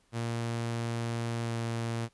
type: tone with pitch glide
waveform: sawtooth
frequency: 116.54 to 115.6 Hz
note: A#2 to A#2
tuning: 0 to -14 cents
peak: -27 dBFS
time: 0.12-2.09 s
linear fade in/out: 50 ms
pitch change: -14 cents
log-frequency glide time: 1.44-1.52 s
effects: pink hiss -69 dBFS RMS until 2.13 s + resampled to 24000 Hz